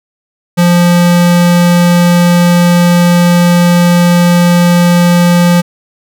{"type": "tone", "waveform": "square", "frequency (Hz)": 174.61, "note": "F3", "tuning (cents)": 0, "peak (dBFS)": -5, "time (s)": [0.57, 5.62], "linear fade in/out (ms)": 20, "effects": []}